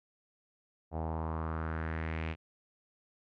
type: tone with low-pass filter sweep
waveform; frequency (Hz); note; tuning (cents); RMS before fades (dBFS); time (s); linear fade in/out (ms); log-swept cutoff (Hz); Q
sawtooth; 80.2; E2; -47; -36; 0.91-2.36; 50; 740 to 2600; 3.2
effects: none